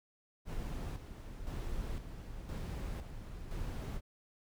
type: noise with tremolo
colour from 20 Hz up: brown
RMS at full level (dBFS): -39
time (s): 0.45-4.01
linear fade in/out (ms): 50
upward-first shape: square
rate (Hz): 0.98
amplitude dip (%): 55
effects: none